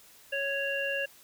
harmonic tone, 554.4 Hz, C#5, in tune, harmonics 1 / 3 / 5, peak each -33 / -33 / -33 dBFS, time 0.32-1.06 s, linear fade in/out 10 ms, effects white hiss -56 dBFS RMS until 1.23 s

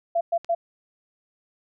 sine tone bursts, 679 Hz, F5, 49 cents flat, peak -19 dBFS, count 3, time 0.15-0.55 s, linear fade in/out 10 ms, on 60 ms, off 110 ms
click, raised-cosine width 0.2 ms, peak -23 dBFS, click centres 0.446 s
effects none

